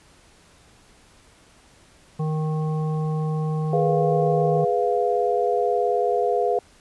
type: harmonic tone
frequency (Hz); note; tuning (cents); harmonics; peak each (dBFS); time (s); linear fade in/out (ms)
155.56; D#3; 0; 1 / 3 / 5 / 7; -22 / -32 / -36 / -39; 2.19-4.65; 10
type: chord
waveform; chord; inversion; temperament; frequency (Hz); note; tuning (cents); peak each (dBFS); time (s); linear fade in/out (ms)
sine; F diminished; first; equal; 415.3 / 493.9 / 698.5; Ab4 / Cb5 / F5; 0 / 0 / 0; -23; 3.73-6.59; 2
effects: pink hiss -54 dBFS RMS until 6.8 s + resampled to 24000 Hz